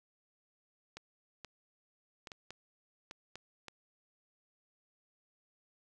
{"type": "clicks", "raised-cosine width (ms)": 0.2, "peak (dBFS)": -28, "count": 8, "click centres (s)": [0.97, 1.447, 2.272, 2.318, 2.506, 3.111, 3.356, 3.683], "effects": []}